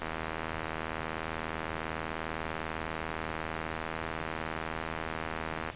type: click train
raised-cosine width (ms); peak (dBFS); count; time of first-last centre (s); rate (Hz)
0.5; -19; 456; 0.02-5.7; 80.1
effects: pink hiss -46 dBFS RMS until 5.75 s + resampled to 8000 Hz